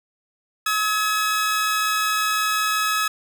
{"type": "tone pair together", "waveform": "sawtooth", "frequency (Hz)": [1281, 1686.1], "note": ["E6", "G#6"], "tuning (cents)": [-50, 26], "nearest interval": "perfect fourth", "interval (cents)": 476, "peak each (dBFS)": [-17, -22], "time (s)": [0.66, 3.08], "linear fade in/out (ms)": 5, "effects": []}